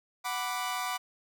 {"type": "chord", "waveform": "sawtooth", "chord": "B minor", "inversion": "second", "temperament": "equal", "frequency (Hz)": [740, 987.8, 1174.7], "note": ["F#5", "B5", "D6"], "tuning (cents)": [0, 0, 0], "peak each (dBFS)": -32, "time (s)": [0.24, 0.98], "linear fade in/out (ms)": 20, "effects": []}